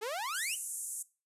sawtooth exponential sweep, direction up, 406 to 3113 Hz, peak -31 dBFS, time 0.01-0.56 s, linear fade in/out 20 ms
white band-pass noise, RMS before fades -40 dBFS, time 0.34-1.03 s, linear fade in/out 10 ms, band 7100 to 11000 Hz, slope 48 dB/octave
effects noise-tail reverb RT60 0.3 s tail -19 dB re dry + resampled to 32000 Hz

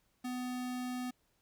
square tone, 250 Hz, B3, 21 cents sharp, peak -37 dBFS, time 0.24-1.11 s, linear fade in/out 10 ms, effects pink hiss -75 dBFS RMS until 1.41 s

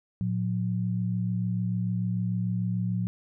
sine tone pair together, 113.7 / 180.49 Hz, A#2 / F#3, -43 / -43 cents, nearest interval minor sixth, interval 800 cents, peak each -28 / -28 dBFS, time 0.21-3.07 s, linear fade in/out 0 ms, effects none

